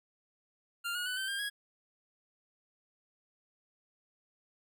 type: tone with pitch steps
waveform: 25% pulse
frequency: 1396.9 / 1445.3 / 1495.4 / 1547.3 / 1600.9 / 1656.4 Hz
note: F6 / F#6 / F#6 / G6 / G6 / G#6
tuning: 0 / -41 / +18 / -23 / +36 / -5 cents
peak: -30 dBFS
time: 0.84-1.5 s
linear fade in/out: 20 ms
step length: 110 ms
effects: none